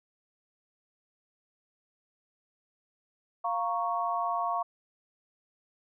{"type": "chord", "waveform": "sine", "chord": "Bb minor", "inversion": "second", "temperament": "equal", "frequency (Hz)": [698.5, 932.3, 1108.7], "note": ["F5", "Bb5", "Db6"], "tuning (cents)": [0, 0, 0], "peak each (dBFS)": [-31, -34, -31], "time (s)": [3.44, 4.63], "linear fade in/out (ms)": 10, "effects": []}